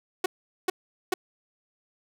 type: tone bursts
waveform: sawtooth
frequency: 370 Hz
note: F#4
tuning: in tune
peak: -18 dBFS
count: 3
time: 0.24-1.14 s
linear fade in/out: 5 ms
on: 20 ms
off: 420 ms
effects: none